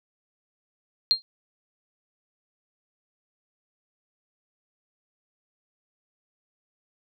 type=tone with exponential decay; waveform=sine; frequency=4198 Hz; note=C8; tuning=5 cents sharp; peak=-12 dBFS; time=1.11-1.22 s; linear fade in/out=0 ms; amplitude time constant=22 ms; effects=none